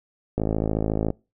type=click train; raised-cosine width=2 ms; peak=-10 dBFS; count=40; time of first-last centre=0.38-1.104 s; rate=53.9 Hz; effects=noise-tail reverb RT60 0.3 s tail -26 dB re dry